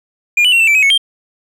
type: tone with pitch steps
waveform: triangle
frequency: 2417 / 2970 / 2733 / 2667 / 2328 / 2538 / 2206 / 3183 Hz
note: D7 / F#7 / F7 / E7 / D7 / D#7 / C#7 / G7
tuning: +49 / +6 / -38 / +20 / -16 / +34 / -9 / +26 cents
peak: -6 dBFS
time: 0.37-0.978 s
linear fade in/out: 5 ms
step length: 76 ms
effects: none